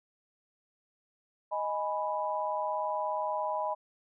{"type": "chord", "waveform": "sine", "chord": "G# minor", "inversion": "second", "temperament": "equal", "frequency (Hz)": [622.3, 830.6, 987.8], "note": ["D#5", "G#5", "B5"], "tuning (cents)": [0, 0, 0], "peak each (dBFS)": [-34, -35, -33], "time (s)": [1.51, 3.75], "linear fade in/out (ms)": 20, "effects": []}